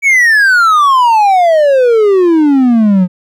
triangle exponential sweep, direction down, 2287 to 175.9 Hz, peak -3 dBFS, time 0.02-3.08 s, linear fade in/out 50 ms, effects none

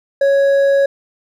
triangle tone with hard clipping, 554.4 Hz, C#5, in tune, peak -11 dBFS, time 0.21-0.86 s, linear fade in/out 5 ms, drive 8 dB, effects none

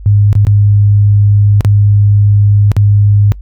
sine tone with dropouts, 102.5 Hz, G#2, 22 cents flat, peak -4 dBFS, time 0.06-3.32 s, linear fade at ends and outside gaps 0 ms, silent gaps 0.329-0.353 / 0.45-0.469 / 1.608-1.648 / 2.717-2.766 s, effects noise-tail reverb RT60 0.1 s tail -24 dB re dry + added 50 Hz sine -25 dBFS peak until 3.41 s

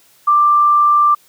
sine tone, 1181 Hz, D6, 9 cents sharp, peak -8 dBFS, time 0.27-1.15 s, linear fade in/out 10 ms, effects white hiss -51 dBFS RMS until 1.28 s + high-pass 80 Hz 12 dB/octave

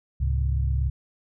sine tone cluster, 68.5 / 105.8 / 133.1 Hz, C#2 / G#2 / C3, -20 / +33 / +30 cents, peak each -22 / -29 / -30 dBFS, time 0.2-0.9 s, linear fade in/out 10 ms, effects none

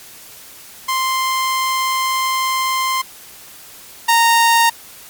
sawtooth tone pair in turn, 1046.5 / 925.6 Hz, C6 / A#5, 0 / -13 cents, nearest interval major second, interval 213 cents, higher first, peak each -12 / -6 dBFS, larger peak second, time 0.88-3.02 / 4.08-4.7 s, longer first, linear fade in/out 10 ms, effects white hiss -39 dBFS RMS until 5.09 s + MP3 96 kbps

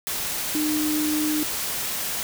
sine tone in noise, 304.4 Hz, D#4, 38 cents flat, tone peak -22 dBFS, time 0.55-1.43 s, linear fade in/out 0 ms, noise white, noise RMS -28 dBFS, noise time 0.07-2.23 s, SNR +3 dB, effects none

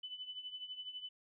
sine tone with tremolo, 3002 Hz, F#7, 24 cents sharp, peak -40 dBFS, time 0.03-1.09 s, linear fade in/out 5 ms, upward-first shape triangle, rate 12 Hz, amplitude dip 80%, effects none

